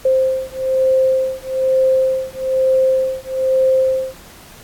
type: beating tone pair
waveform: sine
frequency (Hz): 523.3 / 524.4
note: C5 / C5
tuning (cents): 0 / +4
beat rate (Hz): 1.1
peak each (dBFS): -16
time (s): 0.05-4.15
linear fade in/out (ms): 5
effects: pink hiss -41 dBFS RMS until 4.63 s + AAC 64 kbps